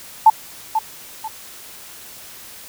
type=tone with echo; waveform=sine; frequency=880 Hz; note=A5; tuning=in tune; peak=-4 dBFS; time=0.26-0.3 s; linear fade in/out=5 ms; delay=490 ms; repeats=2; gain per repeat=-10 dB; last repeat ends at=1.28 s; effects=white hiss -39 dBFS RMS until 2.68 s